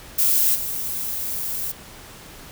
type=noise with level steps; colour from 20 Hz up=violet; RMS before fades=-18 / -27 dBFS; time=0.18-1.72 s; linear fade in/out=10 ms; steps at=0.54 s; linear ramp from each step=20 ms; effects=pink hiss -42 dBFS RMS until 2.51 s